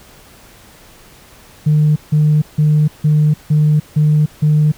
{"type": "tone bursts", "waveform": "sine", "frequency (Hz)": 151.5, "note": "D#3", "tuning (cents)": -46, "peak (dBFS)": -7, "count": 7, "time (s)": [1.66, 4.72], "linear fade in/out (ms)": 10, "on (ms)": 300, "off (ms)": 160, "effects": ["tanh soft clip ceiling -5 dBFS", "pink hiss -43 dBFS RMS until 4.77 s"]}